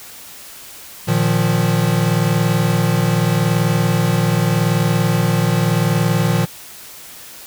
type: chord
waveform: square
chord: Bb suspended fourth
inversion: none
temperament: equal with one note detuned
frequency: 116.54 / 153.78 / 174.61 Hz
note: Bb2 / Eb3 / F3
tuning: 0 / -20 / 0 cents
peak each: -19 dBFS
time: 1.07-6.46 s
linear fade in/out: 20 ms
effects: white hiss -37 dBFS RMS until 7.46 s